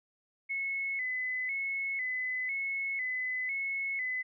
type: tone with vibrato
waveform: sine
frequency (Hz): 2101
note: C7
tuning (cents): +7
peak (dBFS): -31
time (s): 0.49-4.23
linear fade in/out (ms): 20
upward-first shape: square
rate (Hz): 1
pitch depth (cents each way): 72
effects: none